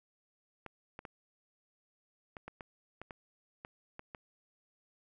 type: clicks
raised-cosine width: 0.5 ms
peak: -29 dBFS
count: 11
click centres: 0.663 / 0.991 / 1.052 / 2.368 / 2.48 / 2.608 / 3.016 / 3.108 / 3.649 / 3.994 / 4.148 s
effects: none